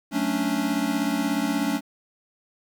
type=chord; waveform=square; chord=D major seventh; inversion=first; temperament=equal; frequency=185 / 220 / 277.2 / 293.7 Hz; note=F#3 / A3 / C#4 / D4; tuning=0 / 0 / 0 / 0 cents; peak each=-33 / -29 / -27 / -29 dBFS; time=0.11-1.81 s; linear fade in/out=50 ms; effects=9-bit